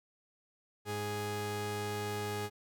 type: tone pair together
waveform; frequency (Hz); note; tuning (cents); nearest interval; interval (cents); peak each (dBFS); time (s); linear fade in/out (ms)
sawtooth; 103.83 / 415.3; G#2 / G#4; 0 / 0; 2 octaves; 2400; -35 / -32; 0.85-2.5; 50
effects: none